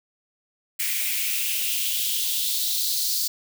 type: noise with high-pass filter sweep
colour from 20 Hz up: blue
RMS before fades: -25 dBFS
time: 0.79-3.28 s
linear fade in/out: 10 ms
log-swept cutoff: 2100 to 4600 Hz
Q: 3.9
effects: none